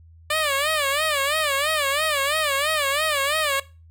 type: tone with vibrato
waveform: 10% pulse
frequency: 587.3 Hz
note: D5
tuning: in tune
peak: -12 dBFS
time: 0.3-3.6 s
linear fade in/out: 5 ms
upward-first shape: sine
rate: 3 Hz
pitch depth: 130 cents each way
effects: noise-tail reverb RT60 0.3 s tail -19 dB re dry + added 82 Hz sine -46 dBFS peak until 3.9 s